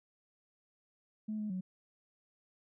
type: tone with pitch steps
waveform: sine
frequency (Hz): 215.1 / 211.7 / 185.3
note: A3 / G#3 / F#3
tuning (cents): -39 / +33 / +3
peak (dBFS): -34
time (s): 1.28-1.61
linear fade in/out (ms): 10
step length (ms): 110
effects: tanh soft clip ceiling -30 dBFS